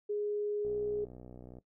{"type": "tone", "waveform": "sine", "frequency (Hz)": 415.3, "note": "G#4", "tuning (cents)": 0, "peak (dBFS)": -31, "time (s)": [0.09, 1.05], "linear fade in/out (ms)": 10}
{"type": "click train", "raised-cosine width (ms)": 2, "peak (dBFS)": -36, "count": 59, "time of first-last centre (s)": [0.65, 1.585], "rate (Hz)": 62}
{"effects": ["noise-tail reverb RT60 0.1 s tail -17 dB re dry"]}